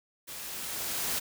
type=noise with level ramp; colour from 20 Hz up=white; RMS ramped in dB=-42 to -30 dBFS; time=0.27-1.2 s; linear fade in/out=20 ms; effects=none